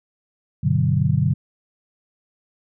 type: chord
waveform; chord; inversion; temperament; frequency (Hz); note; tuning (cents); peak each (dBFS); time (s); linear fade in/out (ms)
sine; G major seventh; none; equal; 98 / 123.47 / 146.83 / 185; G2 / B2 / D3 / F#3; 0 / 0 / 0 / 0; -23 / -21 / -19 / -24; 0.63-1.34; 10
effects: none